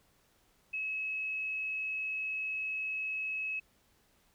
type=tone; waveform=sine; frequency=2575 Hz; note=E7; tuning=41 cents flat; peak=-33 dBFS; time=0.73-3.6 s; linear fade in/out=10 ms; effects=pink hiss -69 dBFS RMS until 4.34 s